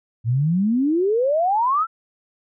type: exponential sweep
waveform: sine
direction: up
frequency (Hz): 110 to 1374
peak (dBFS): -16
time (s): 0.24-1.87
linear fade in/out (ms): 50
effects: none